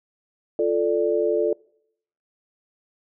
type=chord; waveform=sine; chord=D minor; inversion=first; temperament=equal with one note detuned; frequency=348 / 440 / 587.3 Hz; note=F4 / A4 / D5; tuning=-6 / 0 / 0 cents; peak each=-24 / -21 / -24 dBFS; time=0.59-1.53 s; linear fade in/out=2 ms; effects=noise-tail reverb RT60 0.7 s tail -25 dB re dry